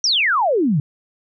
sine exponential sweep, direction down, 5930 to 133.1 Hz, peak -14 dBFS, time 0.04-0.8 s, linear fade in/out 2 ms, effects none

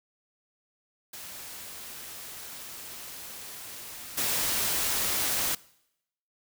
white noise with level steps, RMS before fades -42 / -28 dBFS, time 1.13-5.55 s, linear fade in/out 5 ms, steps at 4.17 s, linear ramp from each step 10 ms, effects noise-tail reverb RT60 0.8 s tail -22 dB re dry

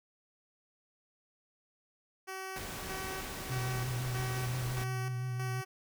10% pulse tone with tremolo, 380 Hz, F#4, 46 cents sharp, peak -31 dBFS, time 2.27-5.65 s, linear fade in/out 20 ms, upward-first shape square, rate 1.6 Hz, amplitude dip 60%
pink noise, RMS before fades -42 dBFS, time 2.56-4.84 s, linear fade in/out 2 ms
sine tone with vibrato, 124.6 Hz, B2, 16 cents sharp, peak -33 dBFS, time 3.49-5.62 s, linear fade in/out 20 ms, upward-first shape sine, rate 5.8 Hz, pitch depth 46 cents each way
effects none

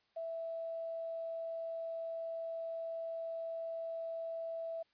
sine tone with quantisation, 659.3 Hz, E5, in tune, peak -38 dBFS, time 0.16-4.83 s, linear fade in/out 10 ms, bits 11, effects white hiss -75 dBFS RMS until 4.93 s + resampled to 11025 Hz

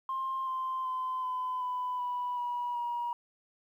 sine tone with pitch steps, 1058 / 1042.8 / 1027.9 / 1013.1 / 998.6 / 984.3 / 970.2 / 956.3 Hz, C6 / C6 / C6 / B5 / B5 / B5 / B5 / A#5, +19 / -6 / -31 / +44 / +19 / -6 / -31 / +44 cents, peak -30 dBFS, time 0.09-3.13 s, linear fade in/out 2 ms, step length 380 ms, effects tanh soft clip ceiling -27 dBFS + 11-bit

